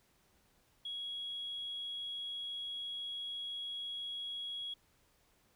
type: tone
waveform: sine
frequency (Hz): 3322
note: G#7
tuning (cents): 0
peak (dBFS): -38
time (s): 0.85-4.74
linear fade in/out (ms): 5
effects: tanh soft clip ceiling -34 dBFS + pink hiss -71 dBFS RMS until 5.55 s